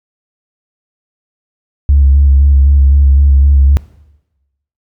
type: tone with vibrato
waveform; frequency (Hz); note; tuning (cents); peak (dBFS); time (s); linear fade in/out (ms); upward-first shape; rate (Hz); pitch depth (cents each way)
sine; 69.5; C#2; +5; -3; 1.89-3.77; 0; square; 3.9; 29
effects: noise-tail reverb RT60 1.0 s tail -20 dB re dry + tanh soft clip ceiling 0 dBFS